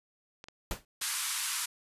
clicks, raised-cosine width 0.2 ms, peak -28 dBFS, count 3, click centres 0.441 / 0.485 / 1.015 s
pink noise with exponential decay, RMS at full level -31 dBFS, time 0.71-0.85 s, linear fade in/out 1 ms, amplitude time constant 29 ms
white band-pass noise, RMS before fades -34 dBFS, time 1.01-1.66 s, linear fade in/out 10 ms, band 950 to 12000 Hz, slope 48 dB/octave
effects resampled to 32000 Hz

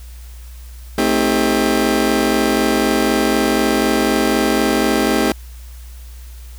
30% pulse chord, A half-diminished seventh, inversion none, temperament just, 220 / 264 / 316.8 / 396 Hz, A3 / C4 / Eb4 / G4, 0 / +16 / +31 / +18 cents, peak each -17 dBFS, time 0.98-5.32 s, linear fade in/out 2 ms, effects added 60 Hz sine -32 dBFS peak until 6.58 s + white hiss -46 dBFS RMS until 6.58 s

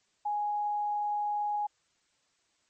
sine tone, 830.6 Hz, G#5, in tune, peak -28 dBFS, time 0.25-1.67 s, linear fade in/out 10 ms, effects white hiss -72 dBFS RMS until 2.69 s + MP3 32 kbps

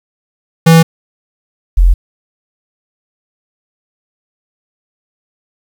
square / sine tone pair in turn, 164.1 / 43.46 Hz, E3 / F1, -8 / -8 cents, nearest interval octave + major seventh, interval 2300 cents, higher first, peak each -3 dBFS, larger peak neither, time 0.66-0.83 / 1.77-1.94 s, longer neither, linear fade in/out 10 ms, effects 7-bit

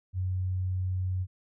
sine tone, 92.5 Hz, F#2, in tune, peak -27 dBFS, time 0.13-1.27 s, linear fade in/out 50 ms, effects none

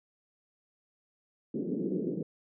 pink band-pass noise, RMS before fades -33 dBFS, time 1.54-2.23 s, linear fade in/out 5 ms, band 170 to 450 Hz, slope 48 dB/octave, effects none

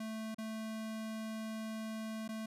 square tone with dropouts, 220 Hz, A3, in tune, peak -40 dBFS, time 0-2.46 s, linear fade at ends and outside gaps 5 ms, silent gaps 0.346-0.383 / 2.279-2.289 s, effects resampled to 32000 Hz

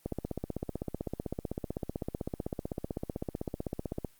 click train, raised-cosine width 2 ms, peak -20 dBFS, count 64, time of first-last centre 0.06-4.047 s, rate 15.8 Hz, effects white hiss -64 dBFS RMS until 4.19 s + Opus 24 kbps

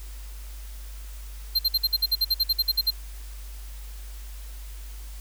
square tone bursts, 4161 Hz, C8, 10 cents flat, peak -19 dBFS, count 15, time 1.55-2.907 s, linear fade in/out 10 ms, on 41 ms, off 53 ms, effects added 50 Hz sine -36 dBFS peak until 5.2 s + white hiss -49 dBFS RMS until 5.2 s

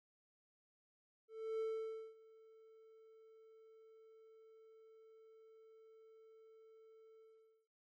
triangle tone with ADSR envelope, 443.4 Hz, A4, 13 cents sharp, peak -35 dBFS, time 1.28-7.68 s, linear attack 320 ms, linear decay 540 ms, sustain -24 dB, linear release 470 ms, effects none

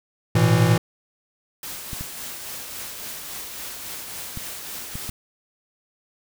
square chord, A suspended second, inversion none, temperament equal with one note detuned, 110 / 120.86 / 164.81 Hz, A2 / B2 / E3, 0 / -37 / 0 cents, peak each -20 dBFS, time 0.35-0.78 s, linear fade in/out 5 ms
white noise with tremolo, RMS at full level -33 dBFS, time 1.63-5.1 s, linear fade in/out 2 ms, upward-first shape triangle, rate 3.6 Hz, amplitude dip 35%
clicks, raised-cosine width 5 ms, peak -20 dBFS, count 5, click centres 1.932 / 2.01 / 4.374 / 4.955 / 5.093 s
effects none

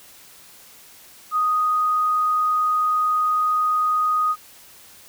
sine tone, 1244.5 Hz, D#6, in tune, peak -17 dBFS, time 1.31-4.36 s, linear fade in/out 50 ms, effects white hiss -47 dBFS RMS until 5.08 s

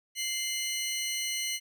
20% pulse tone pair together, 2091 / 2960 Hz, C7 / F#7, -2 / 0 cents, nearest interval tritone, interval 602 cents, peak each -28 dBFS, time 0.15-1.6 s, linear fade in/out 50 ms, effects none

